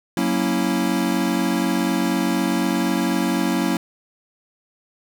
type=chord; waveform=square; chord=F# dominant seventh; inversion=none; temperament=equal; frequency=185 / 233.1 / 277.2 / 329.6 Hz; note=F#3 / A#3 / C#4 / E4; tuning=0 / 0 / 0 / 0 cents; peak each=-25 dBFS; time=0.17-3.77 s; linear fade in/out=2 ms; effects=none